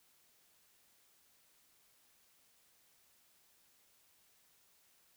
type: silence
effects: white hiss -70 dBFS RMS until 5.16 s